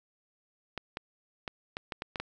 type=clicks; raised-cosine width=0.3 ms; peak=-19 dBFS; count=8; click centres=0.777 / 0.971 / 1.478 / 1.769 / 1.922 / 2.021 / 2.158 / 2.2 s; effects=none